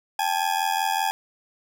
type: ring-modulated tone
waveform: 40% pulse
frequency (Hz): 830.6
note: G#5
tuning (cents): 0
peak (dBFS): -18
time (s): 0.19-1.11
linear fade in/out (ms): 0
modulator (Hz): 42.6
effects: none